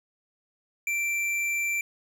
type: tone with tanh clipping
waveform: sine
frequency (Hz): 2349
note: D7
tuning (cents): 0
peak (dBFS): -27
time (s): 0.87-1.81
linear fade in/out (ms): 2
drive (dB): 13
effects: none